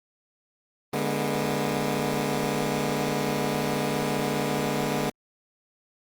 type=chord; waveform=15% pulse; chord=G# diminished; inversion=second; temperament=equal with one note detuned; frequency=146.83 / 207.7 / 242.3 Hz; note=D3 / G#3 / B3; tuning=0 / 0 / -33 cents; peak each=-23 / -23 / -23 dBFS; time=0.93-5.1 s; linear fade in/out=5 ms; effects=Opus 24 kbps